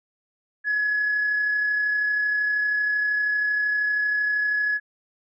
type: tone with amplitude modulation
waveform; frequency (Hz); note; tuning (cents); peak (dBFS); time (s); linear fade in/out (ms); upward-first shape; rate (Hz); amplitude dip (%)
sine; 1691; G#6; +31; -18; 0.64-4.8; 50; sine; 32.8; 30
effects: tanh soft clip ceiling -16 dBFS